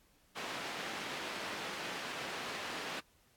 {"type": "band-pass noise", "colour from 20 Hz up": "white", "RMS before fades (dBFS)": -42, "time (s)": [0.35, 3.01], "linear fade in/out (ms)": 20, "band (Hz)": [180, 2700], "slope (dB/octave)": 12, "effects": ["pink hiss -69 dBFS RMS until 3.36 s", "AAC 64 kbps"]}